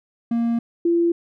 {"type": "tone pair in turn", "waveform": ["triangle", "sine"], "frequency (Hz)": [233.1, 340.5], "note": ["A#3", "F4"], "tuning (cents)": [0, -44], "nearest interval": "perfect fifth", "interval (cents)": 656, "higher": "second", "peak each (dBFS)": [-16, -15], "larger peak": "second", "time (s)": [[0.31, 0.59], [0.85, 1.12]], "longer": "first", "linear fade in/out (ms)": 5, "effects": []}